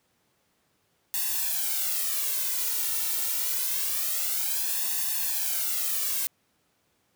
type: noise with flanger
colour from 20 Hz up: blue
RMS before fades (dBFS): -28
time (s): 1.14-6.27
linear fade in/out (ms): 0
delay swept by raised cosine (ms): 1.1 to 2.2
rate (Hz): 0.26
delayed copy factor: +0.9
effects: pink hiss -70 dBFS RMS until 7.15 s + high-pass 100 Hz 12 dB/octave